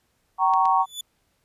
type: chord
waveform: sine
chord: G diminished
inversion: none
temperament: equal with one note detuned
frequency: 766.1 / 932.3 / 1108.7 Hz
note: G5 / Bb5 / Db6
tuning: -40 / 0 / 0 cents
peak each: -21 dBFS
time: 0.38-0.86 s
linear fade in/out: 50 ms
type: clicks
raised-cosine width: 0.2 ms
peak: -21 dBFS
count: 2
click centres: 0.537 / 0.655 s
type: tone with exponential growth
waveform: sawtooth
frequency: 3474 Hz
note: A7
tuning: 23 cents flat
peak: -24 dBFS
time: 0.8-1.01 s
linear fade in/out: 5 ms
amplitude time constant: 44 ms
effects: pink hiss -69 dBFS RMS until 1.44 s + resampled to 32000 Hz